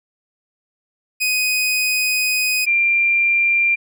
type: tone pair in turn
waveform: sawtooth / sine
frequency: 2500 / 2379 Hz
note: D#7 / D7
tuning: +8 / +22 cents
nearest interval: minor second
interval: 86 cents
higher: first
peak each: -13 dBFS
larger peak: neither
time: 1.2-2.66 / 2.66-3.76 s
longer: first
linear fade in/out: 20 ms
effects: none